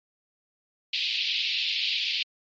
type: band-pass noise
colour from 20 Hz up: pink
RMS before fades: -28 dBFS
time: 0.93-2.23 s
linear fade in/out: 5 ms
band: 2500 to 4500 Hz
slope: 48 dB/octave
effects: MP3 32 kbps